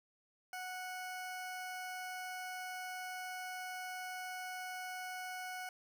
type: tone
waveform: 20% pulse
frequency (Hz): 737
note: F#5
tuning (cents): -7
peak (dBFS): -37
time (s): 0.53-5.69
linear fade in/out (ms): 2
effects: none